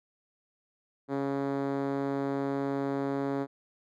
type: tone with band-pass filter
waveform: 5% pulse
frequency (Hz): 138.59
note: C#3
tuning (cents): 0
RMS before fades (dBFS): -31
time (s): 1.08-3.47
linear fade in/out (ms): 50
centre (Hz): 300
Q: 1.5
effects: none

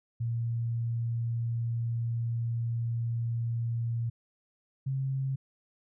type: tone pair in turn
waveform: sine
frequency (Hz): 116.54 / 134.03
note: A#2 / C3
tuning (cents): 0 / +42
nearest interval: major second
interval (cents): 242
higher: second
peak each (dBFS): -28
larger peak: neither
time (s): 0.2-4.1 / 4.86-5.36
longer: first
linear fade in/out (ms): 10
effects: none

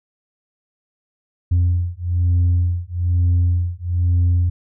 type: beating tone pair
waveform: sine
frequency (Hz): 87.31 / 88.41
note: F2 / F2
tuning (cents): 0 / +22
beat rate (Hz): 1.1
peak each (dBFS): -16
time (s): 1.51-4.5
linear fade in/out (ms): 10
effects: tanh soft clip ceiling -11 dBFS

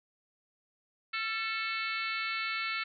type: harmonic tone with a mistuned harmonic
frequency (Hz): 440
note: A4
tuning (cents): 0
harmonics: 3 / 4 / 5 / 6 / 7 / 8 / 9 / 10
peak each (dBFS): -37 / -41 / -36 / -39 / -46 / -47 / -44 / -44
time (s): 1.13-2.84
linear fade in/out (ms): 10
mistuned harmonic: 3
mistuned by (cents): +41
effects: none

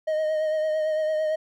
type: tone with vibrato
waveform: triangle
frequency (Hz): 622.3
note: D#5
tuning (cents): 0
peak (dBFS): -20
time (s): 0.07-1.36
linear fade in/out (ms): 10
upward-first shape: triangle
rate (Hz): 8.9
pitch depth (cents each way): 31
effects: none

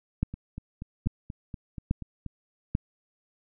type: two click trains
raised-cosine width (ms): 5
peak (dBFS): -24 / -12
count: 9 / 4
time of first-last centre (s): 0.34-2.263 / 0.23-2.751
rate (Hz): 4.16 / 1.19
effects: none

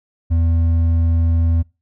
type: tone with hard clipping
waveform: triangle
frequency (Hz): 83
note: E2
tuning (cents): +12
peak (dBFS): -14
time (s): 0.3-1.63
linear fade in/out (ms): 20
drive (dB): 8
effects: noise-tail reverb RT60 0.3 s tail -25 dB re dry

